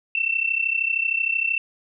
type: tone pair together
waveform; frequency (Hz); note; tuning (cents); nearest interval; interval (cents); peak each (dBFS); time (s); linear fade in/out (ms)
sine; 2667 / 2700; E7 / E7; +20 / +41; unison; 21; -23; 0.15-1.58; 2
effects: none